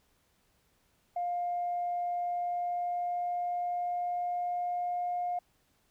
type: tone with pitch glide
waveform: sine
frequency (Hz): 705 to 710.7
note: F5 to F5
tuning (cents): +16 to +30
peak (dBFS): -29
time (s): 1.16-5.39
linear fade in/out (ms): 5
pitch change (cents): +14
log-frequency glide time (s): 2.12-5.14
effects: tanh soft clip ceiling -25 dBFS + pink hiss -71 dBFS RMS until 5.9 s